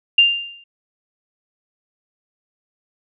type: tone with exponential decay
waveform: sine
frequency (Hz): 2794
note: F7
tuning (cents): 0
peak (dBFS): -6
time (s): 0.18-0.64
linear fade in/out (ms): 5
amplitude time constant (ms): 100
effects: none